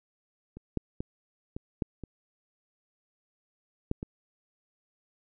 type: clicks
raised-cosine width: 3 ms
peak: -30 / -15 / -20 / -23 / -15 / -26 / -15 / -22 dBFS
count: 8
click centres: 0.57 / 0.773 / 1.005 / 1.565 / 1.822 / 2.037 / 3.914 / 4.029 s
effects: none